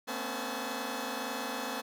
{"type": "tone cluster", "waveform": "10% pulse", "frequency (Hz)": [226.3, 254.4, 276.1, 859], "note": ["A3", "C4", "C#4", "A5"], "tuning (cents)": [49, -48, -7, -42], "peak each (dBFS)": [-32, -30, -33, -33], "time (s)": [0.07, 1.82], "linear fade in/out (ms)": 20, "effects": []}